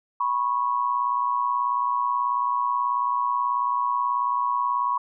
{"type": "tone pair together", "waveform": "sine", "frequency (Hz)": [981.6, 1100], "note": ["B5", "C#6"], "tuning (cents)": [-11, -14], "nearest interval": "major second", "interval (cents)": 197, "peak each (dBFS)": -24, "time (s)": [0.2, 4.98], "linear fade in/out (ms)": 5, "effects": []}